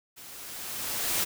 white noise with level ramp, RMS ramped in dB -47 to -26 dBFS, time 0.16-1.25 s, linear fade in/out 20 ms, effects none

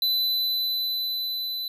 square tone with level ramp, 4005 Hz, B7, 23 cents sharp, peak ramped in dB -21 to -29 dBFS, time 0.02-1.68 s, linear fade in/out 2 ms, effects none

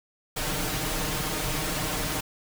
pink noise with comb filter, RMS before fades -29 dBFS, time 0.36-2.21 s, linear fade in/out 10 ms, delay 6.5 ms, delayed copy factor +0.7, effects none

